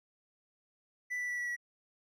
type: tone with pitch steps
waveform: triangle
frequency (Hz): 1982 / 1969.4 / 1957 / 1944.6 / 1932.3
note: B6 / B6 / B6 / B6 / B6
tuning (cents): +6 / -5 / -16 / -27 / -38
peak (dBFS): -32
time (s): 1.1-1.565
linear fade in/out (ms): 20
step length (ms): 93
effects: none